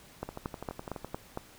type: two click trains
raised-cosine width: 1 ms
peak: -20 / -24 dBFS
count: 6 / 10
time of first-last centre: 0.23-1.374 / 0.29-1.046 s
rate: 4.37 / 11.9 Hz
effects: pink hiss -55 dBFS RMS until 1.58 s